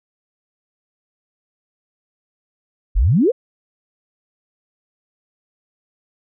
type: exponential sweep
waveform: sine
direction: up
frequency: 37.9 to 554.4 Hz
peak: -11 dBFS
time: 2.95-3.32 s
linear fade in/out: 20 ms
effects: none